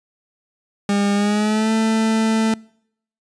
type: tone with pitch glide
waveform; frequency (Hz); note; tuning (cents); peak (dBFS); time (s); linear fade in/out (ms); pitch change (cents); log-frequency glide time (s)
40% pulse; 202 to 221.6; G#3 to A3; -48 to +13; -15; 0.89-2.54; 2; +161; 1.14-1.72
effects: noise-tail reverb RT60 0.7 s tail -26 dB re dry + resampled to 22050 Hz